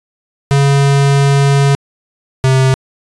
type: tone pair in turn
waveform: square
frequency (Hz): 139.7 / 131.86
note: C#3 / C3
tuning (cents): +14 / +14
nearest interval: minor second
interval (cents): 100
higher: first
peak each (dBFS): -8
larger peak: neither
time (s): 0.51-1.75 / 2.44-2.74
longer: first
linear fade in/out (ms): 0
effects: resampled to 22050 Hz